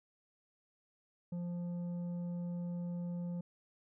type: tone with tanh clipping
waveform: sine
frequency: 174.61 Hz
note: F3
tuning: in tune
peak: -38 dBFS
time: 1.32-3.41 s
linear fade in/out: 5 ms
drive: 7 dB
effects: none